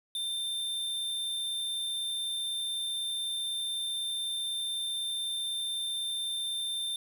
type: tone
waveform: square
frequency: 3586 Hz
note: A7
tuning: 32 cents sharp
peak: -32 dBFS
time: 0.15-6.96 s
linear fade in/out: 2 ms
effects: 10-bit